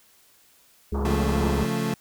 harmonic tone, 69.3 Hz, C#2, in tune, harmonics 1 / 3 / 5 / 6, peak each -25 / -31 / -37 / -32 dBFS, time 0.92-1.64 s, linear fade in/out 5 ms
white low-pass noise, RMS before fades -33 dBFS, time 0.94-1.66 s, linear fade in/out 10 ms, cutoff 1200 Hz, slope 48 dB/octave
30% pulse chord, Db augmented, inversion none, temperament equal, 138.59 / 174.61 / 220 Hz, Db3 / F3 / A3, 0 / 0 / 0 cents, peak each -27 / -27 / -24 dBFS, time 1.05-1.94 s, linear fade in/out 2 ms
effects white hiss -58 dBFS RMS until 2 s

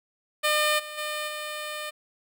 10% pulse tone with level steps, 604 Hz, D5, 48 cents sharp, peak -13 / -28 / -21 / -24 dBFS, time 0.43-1.91 s, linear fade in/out 20 ms, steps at 0.78 / 0.97 / 1.27 s, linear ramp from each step 20 ms, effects none

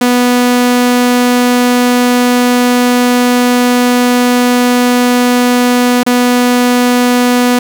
sawtooth tone with dropouts, 246 Hz, B3, 7 cents flat, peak -3 dBFS, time 0.01-7.59 s, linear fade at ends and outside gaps 5 ms, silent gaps 6.033-6.064 s, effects none

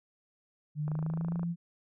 sine tone with pitch glide, 150.3 to 170.67 Hz, D3 to F3, +40 to -40 cents, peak -30 dBFS, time 0.75-1.56 s, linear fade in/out 50 ms, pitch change +220 cents, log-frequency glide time 0.85-1.35 s
click train, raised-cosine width 1 ms, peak -29 dBFS, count 16, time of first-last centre 0.88-1.431 s, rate 27.2 Hz
effects none

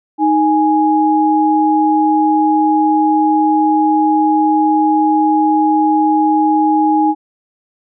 sine tone pair together, 311.1 / 830.5 Hz, D#4 / G#5, 0 / 0 cents, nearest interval octave + perfect fourth, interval 1700 cents, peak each -12 dBFS, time 0.18-7.15 s, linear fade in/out 50 ms, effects none

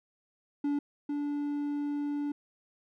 triangle tone pair in turn, 287.8 / 290.1 Hz, D4 / D4, -35 / -21 cents, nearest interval unison, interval 14 cents, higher second, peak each -25 / -28 dBFS, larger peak first, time 0.64-0.79 / 1.09-2.32 s, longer second, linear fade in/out 5 ms, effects none

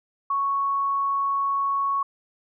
sine tone, 1108.7 Hz, C#6, in tune, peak -21 dBFS, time 0.3-2.03 s, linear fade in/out 5 ms, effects none

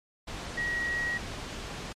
sine tone in noise, 1905 Hz, A#6, 37 cents sharp, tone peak -28 dBFS, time 0.57-1.18 s, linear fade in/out 10 ms, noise pink, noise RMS -38 dBFS, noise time 0.27-1.93 s, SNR +7 dB, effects low-pass 6000 Hz 12 dB/octave + MP3 64 kbps

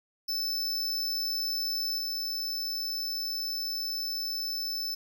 square tone with level steps, 5274 Hz, E8, in tune, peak -29 / -31 dBFS, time 0.28-4.95 s, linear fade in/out 10 ms, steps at 1.98 s, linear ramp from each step 5 ms, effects none

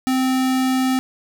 square tone, 259.7 Hz, C4, 13 cents flat, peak -17 dBFS, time 0.07-0.99 s, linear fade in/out 0 ms, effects none

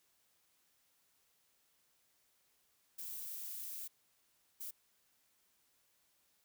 violet noise bursts at uneven times, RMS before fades -45 dBFS, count 2, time 2.98-3.88 / 4.6-4.71 s, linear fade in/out 10 ms, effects white hiss -75 dBFS RMS until 6.44 s

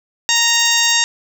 harmonic tone, 930 Hz, A#5, 4 cents flat, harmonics 1 / 2 / 3 / 4 / 5 / 6 / 7 / 8, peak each -24 / -19 / -20 / -18 / -23 / -21 / -20 / -21 dBFS, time 0.29-1.04 s, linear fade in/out 0 ms
violet noise with tremolo, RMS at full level -32 dBFS, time 0.3-0.97 s, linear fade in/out 50 ms, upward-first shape square, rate 17 Hz, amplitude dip 75%
effects none

